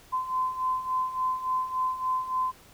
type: beating tone pair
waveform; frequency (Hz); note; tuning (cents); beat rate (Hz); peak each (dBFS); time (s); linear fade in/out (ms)
sine; 1025 / 1028.5; C6 / C6; -36 / -30; 3.5; -32 / -27; 0.12-2.52; 20
effects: pink hiss -54 dBFS RMS until 2.73 s